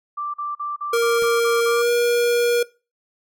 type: tone bursts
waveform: sine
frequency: 1174.7 Hz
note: D6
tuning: in tune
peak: -24 dBFS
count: 8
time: 0.17-1.824 s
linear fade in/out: 10 ms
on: 170 ms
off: 42 ms
type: tone with pitch glide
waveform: square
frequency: 466.2 to 477.4 Hz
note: A#4 to A#4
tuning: 0 to +41 cents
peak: -17 dBFS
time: 0.93-2.63 s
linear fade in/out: 5 ms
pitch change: +41 cents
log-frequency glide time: 1.67-1.9 s
type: noise with exponential decay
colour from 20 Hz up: pink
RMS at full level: -35 dBFS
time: 1.22-1.33 s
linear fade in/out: 2 ms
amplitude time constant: 23 ms
effects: noise-tail reverb RT60 0.3 s tail -21 dB re dry